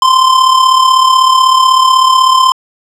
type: tone with amplitude modulation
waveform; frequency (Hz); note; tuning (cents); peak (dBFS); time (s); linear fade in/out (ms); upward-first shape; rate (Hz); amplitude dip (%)
square; 1039; C6; -12; -3; 0.02-2.52; 2; sine; 36.1; 55
effects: low-pass 7000 Hz 12 dB/octave + 7-bit